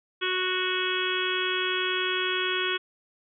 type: harmonic tone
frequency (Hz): 369.1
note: F#4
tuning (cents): -4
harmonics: 1 / 3 / 4 / 5 / 6 / 7 / 8 / 9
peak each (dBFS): -31 / -34 / -31 / -36 / -37 / -33 / -36 / -31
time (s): 0.21-2.78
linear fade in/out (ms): 20
effects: none